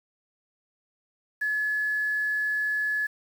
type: tone with quantisation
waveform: sine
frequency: 1707 Hz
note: G#6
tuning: 47 cents sharp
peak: -24 dBFS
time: 1.41-3.07 s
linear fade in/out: 10 ms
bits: 8
effects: none